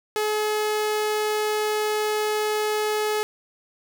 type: tone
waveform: sawtooth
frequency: 425.6 Hz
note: G#4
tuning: 42 cents sharp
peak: -18 dBFS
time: 0.16-3.23 s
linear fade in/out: 0 ms
effects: 9-bit